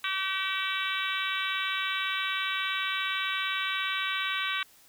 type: harmonic tone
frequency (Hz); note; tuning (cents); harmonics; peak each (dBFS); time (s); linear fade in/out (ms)
382.6; G4; -42; 3 / 4 / 5 / 6 / 7 / 8 / 9 / 10; -35 / -34 / -38 / -35 / -37 / -38 / -39 / -37; 0.04-4.63; 2
effects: white hiss -58 dBFS RMS until 4.88 s